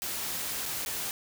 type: noise with dropouts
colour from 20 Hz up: white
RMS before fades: -34 dBFS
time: 0.02-1.11 s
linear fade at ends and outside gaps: 0 ms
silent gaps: 0.656-0.66 / 0.85-0.861 s
effects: none